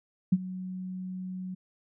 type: tone with ADSR envelope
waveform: sine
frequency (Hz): 185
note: F#3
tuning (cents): 0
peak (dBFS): -16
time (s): 0.32-1.55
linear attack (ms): 8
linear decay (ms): 41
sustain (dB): -18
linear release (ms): 12
effects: none